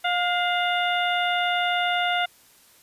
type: harmonic tone with a mistuned harmonic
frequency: 711 Hz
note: F5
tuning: 31 cents sharp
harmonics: 1 / 2 / 3 / 4 / 5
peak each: -24 / -27 / -29 / -30 / -31 dBFS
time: 0.04-2.26 s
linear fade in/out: 10 ms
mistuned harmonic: 3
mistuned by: -43 cents
effects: white hiss -55 dBFS RMS until 2.82 s + resampled to 32000 Hz